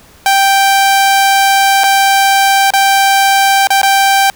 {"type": "tone with dropouts", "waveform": "sawtooth", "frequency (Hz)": 784, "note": "G5", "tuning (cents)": 0, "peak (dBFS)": -3, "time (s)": [0.26, 4.3], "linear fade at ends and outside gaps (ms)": 1, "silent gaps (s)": [[1.836, 1.84], [2.705, 2.736], [3.671, 3.704], [3.816, 3.831]], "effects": ["pink hiss -42 dBFS RMS until 4.35 s"]}